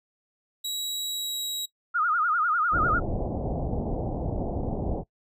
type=tone with pitch glide; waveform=sawtooth; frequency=3874 to 3849 Hz; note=B7 to B7; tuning=-34 to -45 cents; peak=-26 dBFS; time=0.64-1.66 s; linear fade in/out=10 ms; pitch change=-11 cents; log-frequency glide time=1.09-1.5 s
type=tone with vibrato; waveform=sine; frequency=1325 Hz; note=E6; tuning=9 cents sharp; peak=-21 dBFS; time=1.94-3 s; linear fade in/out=20 ms; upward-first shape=sine; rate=10 Hz; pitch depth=150 cents each way
type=low-pass noise; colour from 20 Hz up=pink; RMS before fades=-29 dBFS; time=2.71-5.04 s; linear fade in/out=50 ms; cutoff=780 Hz; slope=48 dB/octave
effects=noise-tail reverb RT60 0.1 s tail -20 dB re dry